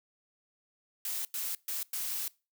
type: noise bursts at uneven times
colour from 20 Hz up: blue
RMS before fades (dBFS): -35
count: 4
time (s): 1.05-1.25 / 1.34-1.55 / 1.68-1.83 / 1.93-2.28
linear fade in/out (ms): 2
effects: noise-tail reverb RT60 0.3 s tail -23 dB re dry